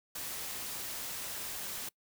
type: noise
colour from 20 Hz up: white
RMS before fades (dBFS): -40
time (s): 0.15-1.89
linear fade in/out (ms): 5
effects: noise-tail reverb RT60 0.1 s tail -24 dB re dry